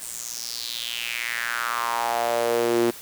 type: tone with high-pass filter sweep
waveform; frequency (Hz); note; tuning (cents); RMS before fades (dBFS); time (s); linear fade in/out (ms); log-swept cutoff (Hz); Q
sawtooth; 117.9; A#2; +20; -26; 0.01-2.91; 10; 8700 to 310; 4.2
effects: white hiss -41 dBFS RMS until 3.01 s